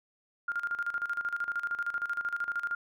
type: tone with tremolo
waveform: sine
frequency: 1406 Hz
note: F6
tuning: 11 cents sharp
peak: -28 dBFS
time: 0.48-2.75 s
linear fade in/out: 5 ms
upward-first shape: square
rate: 13 Hz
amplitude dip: 75%
effects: none